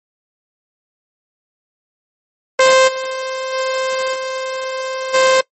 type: tone with level steps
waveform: sawtooth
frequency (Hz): 523.3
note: C5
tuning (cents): 0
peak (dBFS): -4 / -17 / -13 / -17 / -6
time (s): 2.59-5.41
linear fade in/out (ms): 5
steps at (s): 2.87 / 3.52 / 4.13 / 5.13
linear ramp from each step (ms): 20
effects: noise-tail reverb RT60 0.1 s tail -20 dB re dry + MP3 32 kbps